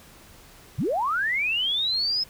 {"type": "linear sweep", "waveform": "sine", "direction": "up", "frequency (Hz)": [88.3, 5190], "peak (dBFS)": -22, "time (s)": [0.78, 2.24], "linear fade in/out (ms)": 10, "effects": ["pink hiss -50 dBFS RMS until 2.29 s"]}